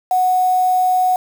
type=tone with quantisation; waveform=sine; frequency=737 Hz; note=F#5; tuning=7 cents flat; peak=-12 dBFS; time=0.11-1.16 s; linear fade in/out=2 ms; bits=5; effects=none